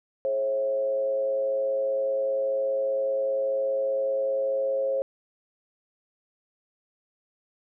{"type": "tone with frequency modulation", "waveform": "sine", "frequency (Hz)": 539, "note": "C#5", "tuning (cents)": -49, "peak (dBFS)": -23, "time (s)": [0.25, 5.02], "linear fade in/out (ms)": 0, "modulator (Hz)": 115, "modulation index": 0.44, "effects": []}